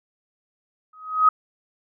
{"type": "tone with exponential growth", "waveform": "sine", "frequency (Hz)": 1262, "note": "D#6", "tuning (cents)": 24, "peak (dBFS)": -9, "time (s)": [0.93, 1.29], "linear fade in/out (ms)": 5, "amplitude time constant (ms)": 78, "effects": []}